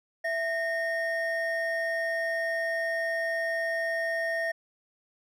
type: tone pair together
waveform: triangle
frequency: 661.9 / 1842 Hz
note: E5 / A#6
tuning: +7 / -21 cents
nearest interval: octave + tritone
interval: 1772 cents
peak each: -28 dBFS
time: 0.24-4.52 s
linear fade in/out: 10 ms
effects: none